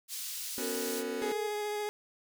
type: high-pass noise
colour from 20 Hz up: pink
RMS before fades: -39 dBFS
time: 0.08-1.04 s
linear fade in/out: 50 ms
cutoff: 4600 Hz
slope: 12 dB/octave
type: chord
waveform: sawtooth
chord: B suspended second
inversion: none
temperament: just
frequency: 246.9 / 277.8 / 370.4 Hz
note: B3 / C#4 / F#4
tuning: 0 / +4 / +2 cents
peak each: -36 dBFS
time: 0.58-1.32 s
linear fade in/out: 0 ms
type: tone with pitch glide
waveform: sine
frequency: 454.4 to 450.7 Hz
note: A#4 to A4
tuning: -44 to +42 cents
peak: -36 dBFS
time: 0.59-1.51 s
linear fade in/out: 50 ms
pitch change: -14 cents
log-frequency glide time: 0.76-1.23 s
type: tone with vibrato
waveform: 30% pulse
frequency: 418 Hz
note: G#4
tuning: 11 cents sharp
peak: -30 dBFS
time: 1.22-1.89 s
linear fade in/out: 0 ms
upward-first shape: triangle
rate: 14 Hz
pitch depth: 14 cents each way
effects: none